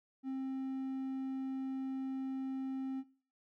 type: tone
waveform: triangle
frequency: 265.2 Hz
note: C4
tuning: 23 cents sharp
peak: -34 dBFS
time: 0.23-3.04 s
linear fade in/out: 50 ms
effects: noise-tail reverb RT60 0.4 s tail -18 dB re dry